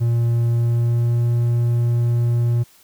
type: tone with pitch glide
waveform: triangle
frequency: 117.6 to 118.83 Hz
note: A#2 to A#2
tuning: +16 to +34 cents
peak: -13 dBFS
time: 0-2.64 s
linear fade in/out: 20 ms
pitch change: +18 cents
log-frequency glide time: 0.52-1.27 s
effects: white hiss -52 dBFS RMS until 2.83 s